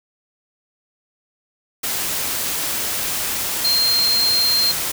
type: tone in noise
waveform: sine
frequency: 4186 Hz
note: C8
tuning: in tune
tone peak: -15 dBFS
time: 3.64-4.72 s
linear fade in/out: 10 ms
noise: white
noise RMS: -23 dBFS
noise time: 1.83-4.92 s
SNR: +5 dB
effects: none

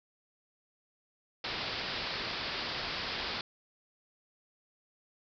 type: low-pass noise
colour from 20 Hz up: white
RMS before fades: -37 dBFS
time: 1.44-3.41 s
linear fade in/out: 2 ms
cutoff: 5100 Hz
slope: 96 dB/octave
effects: none

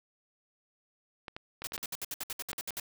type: clicks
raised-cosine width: 0.3 ms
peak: -24 dBFS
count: 8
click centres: 1.282 / 1.365 / 1.62 / 1.721 / 1.779 / 2.212 / 2.531 / 2.707 s
type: noise bursts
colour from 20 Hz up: white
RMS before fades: -37 dBFS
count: 13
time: 1.64-2.799 s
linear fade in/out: 2 ms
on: 31 ms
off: 63 ms
effects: none

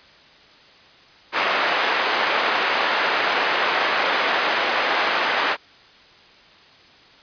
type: band-pass noise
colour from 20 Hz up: white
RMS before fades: -21 dBFS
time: 1.32-5.57 s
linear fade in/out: 50 ms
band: 490 to 2000 Hz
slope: 12 dB/octave
effects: white hiss -49 dBFS RMS until 7.22 s + resampled to 11025 Hz

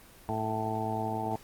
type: harmonic tone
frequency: 110 Hz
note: A2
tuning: in tune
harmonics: 1 / 2 / 3 / 4 / 6 / 7 / 8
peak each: -36 / -37 / -39 / -38 / -37 / -35 / -35 dBFS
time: 0.29-1.36 s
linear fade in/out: 0 ms
effects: pink hiss -54 dBFS RMS until 1.43 s + Opus 24 kbps

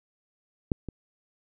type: clicks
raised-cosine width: 3 ms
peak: -11 / -22 dBFS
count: 2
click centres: 0.718 / 0.887 s
effects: none

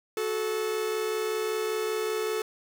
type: tone pair together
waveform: 45% pulse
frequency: 370 / 435.2 Hz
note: F#4 / A4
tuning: 0 / -19 cents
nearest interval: minor third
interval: 281 cents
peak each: -34 / -28 dBFS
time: 0.17-2.42 s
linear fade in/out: 2 ms
effects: none

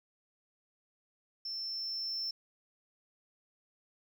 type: tone with level ramp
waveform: sine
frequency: 5350 Hz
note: E8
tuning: 25 cents sharp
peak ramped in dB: -36 to -32 dBFS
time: 1.45-2.31 s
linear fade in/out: 5 ms
effects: tanh soft clip ceiling -31 dBFS + 11-bit

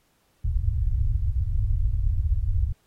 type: low-pass noise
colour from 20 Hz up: pink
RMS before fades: -23 dBFS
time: 0.44-2.73 s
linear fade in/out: 10 ms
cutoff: 110 Hz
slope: 48 dB/octave
effects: pink hiss -67 dBFS RMS until 2.86 s + AAC 48 kbps

